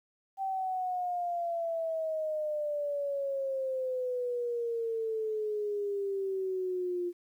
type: exponential sweep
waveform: sine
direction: down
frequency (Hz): 779 to 349.2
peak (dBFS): -30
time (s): 0.37-7.13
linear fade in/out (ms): 50
effects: 11-bit